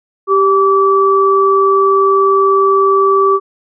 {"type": "tone pair together", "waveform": "sine", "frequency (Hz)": [392, 1155.2], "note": ["G4", "D6"], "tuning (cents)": [0, -29], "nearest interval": "octave + perfect fifth", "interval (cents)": 1871, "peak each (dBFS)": -10, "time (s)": [0.27, 3.4], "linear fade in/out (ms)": 50, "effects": []}